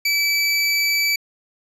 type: tone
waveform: 25% pulse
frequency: 2307 Hz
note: D7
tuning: 31 cents flat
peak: -13 dBFS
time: 0.05-1.16 s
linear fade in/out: 5 ms
effects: resampled to 32000 Hz